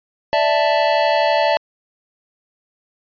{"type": "chord", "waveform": "square", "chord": "D suspended second", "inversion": "none", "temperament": "equal", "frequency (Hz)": [587.3, 659.3, 880], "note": ["D5", "E5", "A5"], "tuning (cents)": [0, 0, 0], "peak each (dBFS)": -19, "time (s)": [0.33, 1.57], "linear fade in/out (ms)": 0, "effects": ["resampled to 11025 Hz"]}